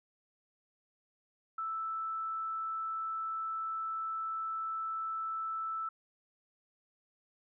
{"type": "tone", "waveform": "sine", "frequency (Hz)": 1318.5, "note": "E6", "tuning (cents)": 0, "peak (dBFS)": -34, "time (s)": [1.58, 5.89], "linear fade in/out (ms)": 5, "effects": []}